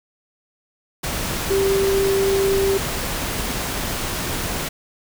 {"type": "tone in noise", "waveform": "sine", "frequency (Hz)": 390.8, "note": "G4", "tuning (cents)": -5, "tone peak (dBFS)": -16, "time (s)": [1.5, 2.78], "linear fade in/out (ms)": 10, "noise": "pink", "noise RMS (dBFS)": -25, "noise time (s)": [1.03, 4.69], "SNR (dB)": 6, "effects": []}